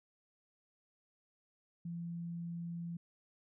sine tone, 170.1 Hz, F3, 45 cents flat, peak -39 dBFS, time 1.85-2.97 s, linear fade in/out 5 ms, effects none

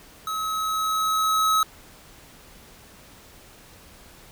square tone with level ramp, 1283 Hz, E6, 47 cents flat, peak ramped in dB -27 to -18 dBFS, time 0.27-1.63 s, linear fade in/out 2 ms, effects pink hiss -49 dBFS RMS until 4.31 s

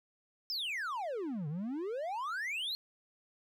triangle exponential two-way sweep, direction down then up, 5400 to 140.9 to 4309 Hz, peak -33 dBFS, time 0.5-2.75 s, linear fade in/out 0 ms, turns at 1.48 s, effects none

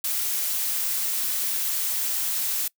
blue noise, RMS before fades -26 dBFS, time 0.04-2.68 s, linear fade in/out 5 ms, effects noise-tail reverb RT60 0.1 s tail -24 dB re dry

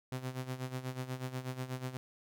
sawtooth tone with tremolo, 128.6 Hz, C3, 30 cents flat, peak -31 dBFS, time 0.12-1.97 s, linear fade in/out 0 ms, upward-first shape sine, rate 8.2 Hz, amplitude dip 75%, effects none

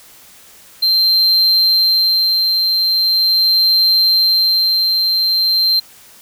triangle tone with tremolo, 4144 Hz, C8, 17 cents flat, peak -8 dBFS, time 0.82-5.8 s, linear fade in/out 10 ms, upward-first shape sine, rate 0.41 Hz, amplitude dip 30%, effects white hiss -43 dBFS RMS until 6.21 s

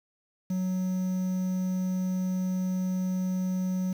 triangle tone with quantisation, 185 Hz, F#3, in tune, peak -24 dBFS, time 0.5-3.93 s, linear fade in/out 5 ms, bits 8, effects none

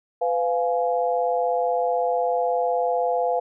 sine chord, F diminished, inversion second, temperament just, 502.9 / 698.5 / 838.1 Hz, Cb5 / F5 / Ab5, +31 / 0 / +16 cents, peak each -23 / -23 / -28 dBFS, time 0.21-3.4 s, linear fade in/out 10 ms, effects none

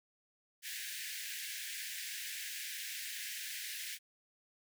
pink high-pass noise, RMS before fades -43 dBFS, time 0.62-3.99 s, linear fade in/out 50 ms, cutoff 1600 Hz, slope 96 dB/octave, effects none

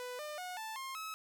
sawtooth tone with pitch steps, 496.9 / 601.2 / 727.5 / 880.3 / 1065.1 / 1288.8 Hz, B4 / D5 / F#5 / A5 / C6 / E6, +11 / +40 / -29 / +1 / +30 / -39 cents, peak -37 dBFS, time 0-1.14 s, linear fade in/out 0 ms, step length 190 ms, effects none

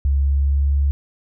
sine tone with pitch glide, 69.3 to 70.31 Hz, C#2 to C#2, 0 to +25 cents, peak -14 dBFS, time 0.05-0.91 s, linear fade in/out 0 ms, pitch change +25 cents, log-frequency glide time 0.17-0.7 s, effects none

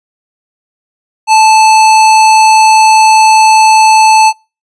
square tone, 875 Hz, A5, 10 cents flat, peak -3 dBFS, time 1.27-4.33 s, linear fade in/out 50 ms, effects noise-tail reverb RT60 0.3 s tail -26 dB re dry + resampled to 22050 Hz

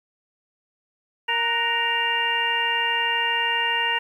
harmonic tone with a mistuned harmonic, 466.2 Hz, A#4, in tune, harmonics 1 / 2 / 3 / 4 / 5 / 6, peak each -36 / -26 / -33 / -25 / -34 / -24 dBFS, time 1.28-3.99 s, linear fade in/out 10 ms, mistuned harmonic 3, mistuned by +97 cents, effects 9-bit

